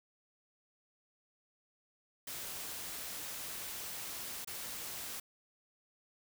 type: noise with dropouts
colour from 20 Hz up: white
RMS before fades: -43 dBFS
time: 2.27-5.2 s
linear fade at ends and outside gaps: 5 ms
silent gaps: 4.447-4.473 s
effects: none